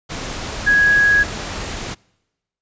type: tone in noise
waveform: sine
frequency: 1661.2 Hz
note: G#6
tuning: in tune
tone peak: -10 dBFS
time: 0.66-1.24 s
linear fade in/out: 20 ms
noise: pink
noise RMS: -27 dBFS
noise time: 0.09-1.95 s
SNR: +14 dB
effects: noise-tail reverb RT60 1.0 s tail -26 dB re dry + resampled to 16000 Hz